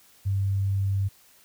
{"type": "tone", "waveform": "sine", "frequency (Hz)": 98, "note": "G2", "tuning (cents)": 0, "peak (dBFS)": -22, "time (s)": [0.25, 1.09], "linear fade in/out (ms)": 20, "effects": ["white hiss -57 dBFS RMS until 1.44 s"]}